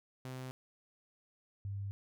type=tone pair in turn; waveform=sawtooth / sine; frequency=129.1 / 99.37 Hz; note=C3 / G2; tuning=-23 / +24 cents; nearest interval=perfect fourth; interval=453 cents; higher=first; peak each=-38 / -37 dBFS; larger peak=second; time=0.25-0.51 / 1.65-1.91 s; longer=neither; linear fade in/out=0 ms; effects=none